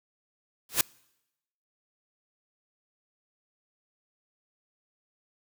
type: noise with exponential growth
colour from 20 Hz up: white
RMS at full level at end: -18 dBFS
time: 0.69-0.81 s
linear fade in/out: 2 ms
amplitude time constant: 26 ms
effects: noise-tail reverb RT60 0.9 s tail -26 dB re dry